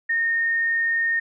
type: tone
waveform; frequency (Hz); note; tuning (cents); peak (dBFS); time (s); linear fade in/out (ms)
sine; 1838; A#6; -25; -19; 0.09-1.2; 10
effects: none